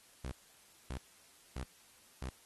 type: tone bursts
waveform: sawtooth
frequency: 64.5 Hz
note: C2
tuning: 24 cents flat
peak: -35 dBFS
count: 4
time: 0.24-2.296 s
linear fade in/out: 5 ms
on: 79 ms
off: 580 ms
effects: white hiss -63 dBFS RMS until 2.45 s + AAC 32 kbps